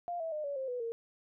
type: tone with pitch steps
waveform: sine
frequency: 698.5 / 651.7 / 608.1 / 567.4 / 529.4 / 493.9 / 460.8 Hz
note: F5 / E5 / D#5 / C#5 / C5 / B4 / A#4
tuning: 0 / -20 / -40 / +40 / +20 / 0 / -20 cents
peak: -34 dBFS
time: 0.08-0.92 s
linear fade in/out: 0 ms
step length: 120 ms
effects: none